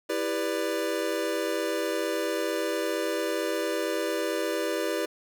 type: chord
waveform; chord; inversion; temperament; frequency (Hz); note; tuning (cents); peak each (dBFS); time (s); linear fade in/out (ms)
square; E minor seventh; none; equal with one note detuned; 329.6 / 398.4 / 493.9 / 587.3; E4 / G4 / B4 / D5; 0 / +28 / 0 / 0; -33; 0.09-5.06; 10
effects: none